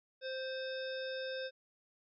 harmonic tone with a mistuned harmonic, 523.3 Hz, C5, in tune, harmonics 1 / 3 / 5 / 7 / 9 / 10, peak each -39 / -45 / -53 / -48 / -58 / -51 dBFS, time 0.21-1.51 s, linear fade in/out 50 ms, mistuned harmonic 5, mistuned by -23 cents, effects none

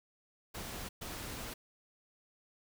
pink noise bursts at uneven times, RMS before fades -43 dBFS, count 2, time 0.54-0.89 / 1.01-1.54 s, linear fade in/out 10 ms, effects none

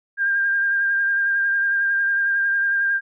sine tone with vibrato, 1600 Hz, G6, 35 cents sharp, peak -17 dBFS, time 0.17-3.01 s, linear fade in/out 50 ms, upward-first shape sine, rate 11 Hz, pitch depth 20 cents each way, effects none

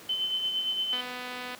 sine tone with tremolo, 3059 Hz, G7, 43 cents flat, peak -25 dBFS, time 0.09-1.01 s, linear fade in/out 5 ms, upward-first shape sine, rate 8.7 Hz, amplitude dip 45%
click train, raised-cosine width 0.3 ms, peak -22 dBFS, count 155, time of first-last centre 0.93-1.548 s, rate 249 Hz
effects pink hiss -48 dBFS RMS until 1.59 s + high-pass 200 Hz 12 dB/octave

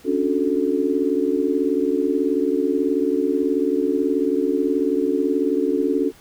sine chord, D major seventh, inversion third, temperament just, 275.3 / 293.7 / 367.1 / 440.5 Hz, C#4 / D4 / F#4 / A4, -12 / 0 / -14 / +2 cents, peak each -23 dBFS, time 0.04-6.12 s, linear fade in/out 50 ms, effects pink hiss -50 dBFS RMS until 6.2 s

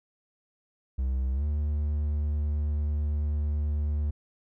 triangle tone with pitch glide, 65 to 74.24 Hz, C2 to D2, -11 to +19 cents, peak -23 dBFS, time 0.98-4.11 s, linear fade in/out 10 ms, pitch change +230 cents, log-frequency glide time 1.33-1.44 s, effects none

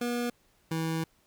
25% pulse tone pair in turn, 240.9 / 162.18 Hz, B3 / E3, -43 / -28 cents, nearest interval perfect fifth, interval 685 cents, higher first, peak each -25 dBFS, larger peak neither, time 0.01-0.3 / 0.71-1.04 s, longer second, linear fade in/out 5 ms, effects pink hiss -67 dBFS RMS until 1.26 s

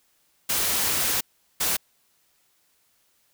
white noise bursts at uneven times, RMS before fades -24 dBFS, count 2, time 0.49-1.21 / 1.6-1.77 s, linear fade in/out 10 ms, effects white hiss -66 dBFS RMS until 3.33 s

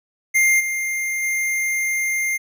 square tone with level steps, 2108 Hz, C7, 12 cents sharp, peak -14 / -22 / -20 dBFS, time 0.34-2.38 s, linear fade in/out 20 ms, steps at 0.59 / 1.22 s, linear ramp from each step 20 ms, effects none

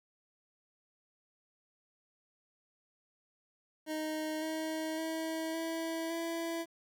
25% pulse tone with pitch steps, 311.1 / 316.4 / 321.7 / 327.1 / 332.7 Hz, D#4 / D#4 / E4 / E4 / E4, 0 / +29 / -42 / -13 / +16 cents, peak -31 dBFS, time 3.86-6.66 s, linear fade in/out 50 ms, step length 560 ms, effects 11-bit

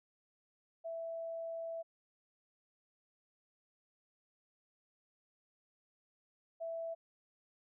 sine tone pair in turn, 661 / 661 Hz, E5 / E5, +5 / +5 cents, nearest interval unison, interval 0 cents, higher neither, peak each -39 / -38 dBFS, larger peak second, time 0.84-1.83 / 6.6-6.95 s, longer first, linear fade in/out 20 ms, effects none

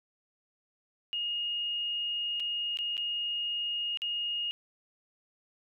sine tone with dropouts, 2857 Hz, F7, 39 cents sharp, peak -30 dBFS, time 1.13-4.51 s, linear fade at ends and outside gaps 0 ms, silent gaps 2.398-2.402 / 2.772-2.788 / 2.969-2.978 / 3.973-4.019 s, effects none

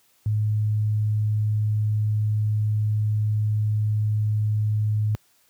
sine tone, 106.6 Hz, G#2, 46 cents sharp, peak -19 dBFS, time 0.26-5.15 s, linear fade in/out 0 ms, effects white hiss -62 dBFS RMS until 5.49 s + high-pass 60 Hz 12 dB/octave

